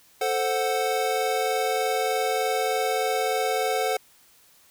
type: chord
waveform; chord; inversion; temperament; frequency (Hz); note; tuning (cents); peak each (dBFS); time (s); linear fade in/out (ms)
square; F# diminished; first; equal; 440 / 523.3 / 740; A4 / C5 / F#5; 0 / 0 / 0; -28 / -29 / -27; 0.21-3.97; 5
effects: white hiss -57 dBFS RMS until 4.7 s